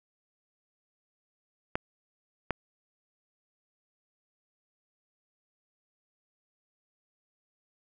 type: clicks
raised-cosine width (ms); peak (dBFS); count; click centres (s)
0.5; -13; 2; 1.755 / 2.507
effects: none